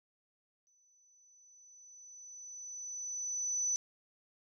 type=tone with exponential growth; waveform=sine; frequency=5990 Hz; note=F#8; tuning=20 cents sharp; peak=-29 dBFS; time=0.67-3.76 s; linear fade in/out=0 ms; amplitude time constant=670 ms; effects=none